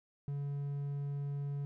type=tone; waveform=triangle; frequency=142 Hz; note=C#3; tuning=42 cents sharp; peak=-33 dBFS; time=0.28-1.65 s; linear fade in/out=0 ms; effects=none